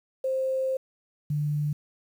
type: tone pair in turn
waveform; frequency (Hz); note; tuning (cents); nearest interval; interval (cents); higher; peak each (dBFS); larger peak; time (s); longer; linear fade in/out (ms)
sine; 526 / 148.12; C5 / D3; +9 / +15; octave + minor seventh; 2194; first; -24; neither; 0.24-0.77 / 1.3-1.73; first; 5
effects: 9-bit